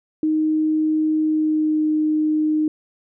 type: tone with pitch glide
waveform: sine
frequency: 311.1 to 307.9 Hz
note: D#4 to D#4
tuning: 0 to -18 cents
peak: -16 dBFS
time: 0.23-2.68 s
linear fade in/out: 2 ms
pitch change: -18 cents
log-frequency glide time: 1.2-1.87 s
effects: none